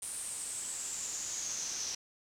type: noise with band-pass filter sweep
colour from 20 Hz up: brown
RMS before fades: -39 dBFS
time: 0.02-1.95 s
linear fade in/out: 5 ms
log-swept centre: 9200 to 5800 Hz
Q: 8.1
effects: none